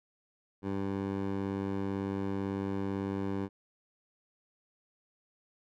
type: tone with band-pass filter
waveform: 15% pulse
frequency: 98 Hz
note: G2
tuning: in tune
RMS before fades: -34 dBFS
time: 0.62-3.49 s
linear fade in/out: 50 ms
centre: 350 Hz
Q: 0.53
effects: none